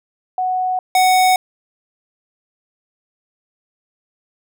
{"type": "tone pair in turn", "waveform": ["sine", "square"], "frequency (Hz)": [740, 742.8], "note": ["F#5", "F#5"], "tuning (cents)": [0, 7], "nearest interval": "unison", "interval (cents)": 7, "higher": "second", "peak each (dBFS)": [-16, -11], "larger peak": "second", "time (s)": [[0.38, 0.79], [0.95, 1.36]], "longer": "neither", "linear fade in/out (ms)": 2, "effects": []}